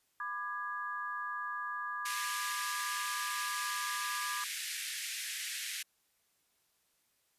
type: chord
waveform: sine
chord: G# diminished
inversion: first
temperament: just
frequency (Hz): 996.7 / 1196.1 / 1661.2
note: B5 / D6 / G#6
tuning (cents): +16 / +31 / 0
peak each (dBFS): -44 / -39 / -40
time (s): 0.2-4.44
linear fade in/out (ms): 2
type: band-pass noise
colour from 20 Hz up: pink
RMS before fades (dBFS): -40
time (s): 2.05-5.83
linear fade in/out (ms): 10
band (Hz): 1700 to 13000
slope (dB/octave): 48
effects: white hiss -75 dBFS RMS until 7.38 s + resampled to 32000 Hz